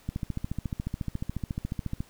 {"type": "click train", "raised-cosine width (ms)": 5, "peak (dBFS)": -18, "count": 28, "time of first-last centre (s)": [0.09, 2.005], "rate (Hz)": 14.1, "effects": ["pink hiss -57 dBFS RMS until 2.09 s"]}